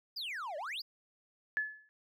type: exponential two-way sweep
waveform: triangle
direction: down then up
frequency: 5160 to 554.4 to 5160 Hz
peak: -36 dBFS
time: 0.16-0.82 s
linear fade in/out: 10 ms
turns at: 0.57 s
type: tone with exponential decay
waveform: sine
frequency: 1719 Hz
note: A6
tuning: 41 cents flat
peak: -27 dBFS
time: 1.57-1.89 s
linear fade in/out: 0 ms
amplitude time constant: 68 ms
effects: none